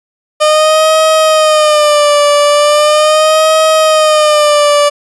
30% pulse tone with vibrato, 607 Hz, D#5, 43 cents flat, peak -3 dBFS, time 0.4-4.9 s, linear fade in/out 20 ms, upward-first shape sine, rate 0.39 Hz, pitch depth 71 cents each way, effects resampled to 24000 Hz

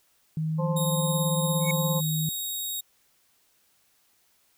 sine tone with vibrato, 157.2 Hz, D#3, 18 cents sharp, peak -25 dBFS, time 0.37-2.29 s, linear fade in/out 2 ms, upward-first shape sine, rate 1.1 Hz, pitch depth 9 cents each way
harmonic tone, 174.61 Hz, F3, in tune, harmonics 1 / 3 / 5 / 6, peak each -31 / -30 / -37 / -36 dBFS, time 0.58-2.01 s, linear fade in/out 20 ms
5% pulse tone with pitch glide, 3729 to 3770 Hz, A#7 to A#7, 0 to +19 cents, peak -23 dBFS, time 0.76-2.81 s, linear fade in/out 10 ms, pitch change +19 cents, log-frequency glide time 1.59-1.79 s
triangle tone with exponential growth, 2217 Hz, C#7, in tune, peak -21 dBFS, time 1.6-1.71 s, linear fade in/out 5 ms, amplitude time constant 22 ms
effects white hiss -66 dBFS RMS until 4.57 s

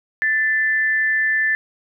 sine tone pair together, 1765 / 2033 Hz, A6 / B6, +5 / +50 cents, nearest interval major second, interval 245 cents, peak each -16 / -26 dBFS, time 0.22-1.55 s, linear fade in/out 0 ms, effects none

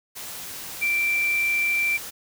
sine tone in noise, 2349 Hz, D7, in tune, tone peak -20 dBFS, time 0.81-1.98 s, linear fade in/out 20 ms, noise white, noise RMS -36 dBFS, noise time 0.15-2.11 s, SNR +13 dB, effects none

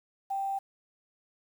sine tone with quantisation, 784 Hz, G5, in tune, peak -29 dBFS, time 0.3-0.59 s, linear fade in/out 10 ms, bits 9, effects none

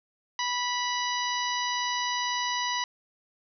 harmonic tone, 982 Hz, B5, 10 cents flat, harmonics 1 / 2 / 3 / 4 / 5 / 6, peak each -30 / -33 / -35 / -36 / -37 / -38 dBFS, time 0.39-2.84 s, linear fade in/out 2 ms, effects none

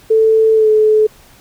sine tone with pitch glide, 441.9 to 430.8 Hz, A4 to A4, +7 to -37 cents, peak -7 dBFS, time 0.1-1.07 s, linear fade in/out 10 ms, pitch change -44 cents, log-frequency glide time 0.54-0.69 s, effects pink hiss -45 dBFS RMS until 1.4 s

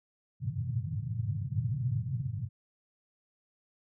white band-pass noise, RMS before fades -33 dBFS, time 0.4-2.49 s, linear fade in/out 50 ms, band 100 to 140 Hz, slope 48 dB/octave, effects none

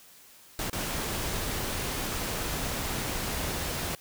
pink noise with dropouts, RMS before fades -32 dBFS, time 0.59-3.95 s, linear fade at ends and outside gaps 1 ms, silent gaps 0.698-0.73 s, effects white hiss -54 dBFS RMS until 4 s

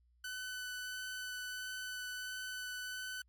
sawtooth tone with vibrato, 1502 Hz, F#6, 26 cents sharp, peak -37 dBFS, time 0.24-3.22 s, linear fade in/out 5 ms, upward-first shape sine, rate 1.5 Hz, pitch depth 8 cents each way, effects added 60 Hz sine -67 dBFS peak until 3.28 s + MP3 96 kbps

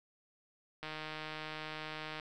click train, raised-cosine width 0.3 ms, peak -26 dBFS, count 213, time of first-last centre 0.83-2.198 s, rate 155 Hz, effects none

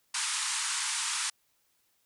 white band-pass noise, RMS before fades -32 dBFS, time 0.14-1.3 s, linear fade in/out 5 ms, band 860 to 10000 Hz, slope 96 dB/octave, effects white hiss -72 dBFS RMS until 2.05 s

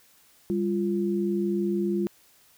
sine tone pair together, 199.28 / 346.9 Hz, G3 / F4, +29 / -12 cents, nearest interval minor seventh, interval 959 cents, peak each -26 dBFS, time 0.5-2.07 s, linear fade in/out 0 ms, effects white hiss -59 dBFS RMS until 2.57 s

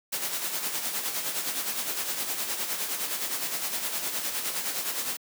white noise with tremolo, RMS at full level -29 dBFS, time 0.12-5.17 s, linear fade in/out 10 ms, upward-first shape sine, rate 9.7 Hz, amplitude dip 50%, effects high-pass 200 Hz 12 dB/octave

